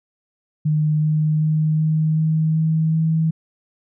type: tone with pitch steps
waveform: sine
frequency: 152.9 / 154.14 / 155.39 / 156.65 / 157.93 / 159.21 / 160.5 Hz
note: D#3 / D#3 / D#3 / D#3 / D#3 / D#3 / E3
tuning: -30 / -16 / -2 / +12 / +26 / +40 / -46 cents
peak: -15 dBFS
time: 0.65-3.31 s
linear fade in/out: 10 ms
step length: 380 ms
effects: none